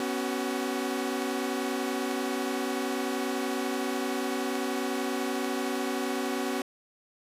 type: chord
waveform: sawtooth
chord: B suspended second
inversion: none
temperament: equal with one note detuned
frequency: 246.9 / 277.2 / 377.1 Hz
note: B3 / C#4 / F#4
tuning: 0 / 0 / +33 cents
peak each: -29 dBFS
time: 0-6.62 s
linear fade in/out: 2 ms
effects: resampled to 32000 Hz